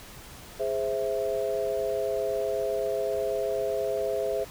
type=chord; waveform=sine; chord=Ab augmented; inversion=none; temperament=equal; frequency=415.3 / 523.3 / 659.3 Hz; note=Ab4 / C5 / E5; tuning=0 / 0 / 0 cents; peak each=-30 dBFS; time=0.59-4.45 s; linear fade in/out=20 ms; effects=pink hiss -46 dBFS RMS until 4.5 s